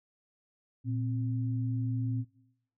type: tone pair together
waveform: sine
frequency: 116.8 / 262.2 Hz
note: A#2 / C4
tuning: +4 / +4 cents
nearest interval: octave + major second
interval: 1400 cents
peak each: -30 / -36 dBFS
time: 0.84-2.25 s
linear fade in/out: 50 ms
effects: noise-tail reverb RT60 0.8 s tail -19 dB re dry